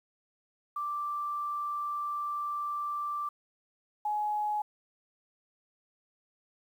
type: tone pair in turn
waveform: sine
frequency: 1174.7 / 840.8 Hz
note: D6 / G#5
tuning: 0 / +21 cents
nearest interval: tritone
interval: 579 cents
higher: first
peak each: -31 / -28 dBFS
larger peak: second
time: 0.76-3.29 / 4.05-4.62 s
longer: first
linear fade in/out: 5 ms
effects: 10-bit